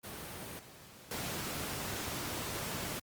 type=noise with level steps; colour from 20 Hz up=pink; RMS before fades=-43 / -54 / -38 dBFS; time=0.03-3 s; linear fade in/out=20 ms; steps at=0.59 / 1.11 s; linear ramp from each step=2 ms; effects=high-pass 80 Hz 12 dB/octave + Opus 32 kbps